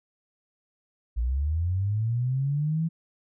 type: linear sweep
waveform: sine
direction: up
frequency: 55 to 166.2 Hz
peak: -23 dBFS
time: 1.16-2.89 s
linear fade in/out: 20 ms
effects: none